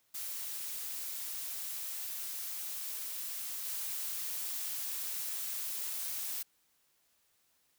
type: noise with level steps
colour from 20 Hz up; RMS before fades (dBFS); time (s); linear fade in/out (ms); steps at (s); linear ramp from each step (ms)
blue; -40 / -38; 0.14-6.43; 10; 3.65; 5
effects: white hiss -73 dBFS RMS until 7.78 s